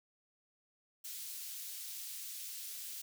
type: high-pass noise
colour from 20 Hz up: white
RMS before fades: -45 dBFS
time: 1.04-3.02 s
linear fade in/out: 10 ms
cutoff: 3300 Hz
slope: 12 dB/octave
effects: none